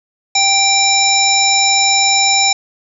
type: harmonic tone with a mistuned harmonic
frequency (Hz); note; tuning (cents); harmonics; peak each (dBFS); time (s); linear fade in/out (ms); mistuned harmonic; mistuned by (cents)
784; G5; 0; 1 / 3 / 5 / 7 / 9; -16 / -16 / -16 / -16 / -16; 0.35-2.53; 5; 7; -49
effects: none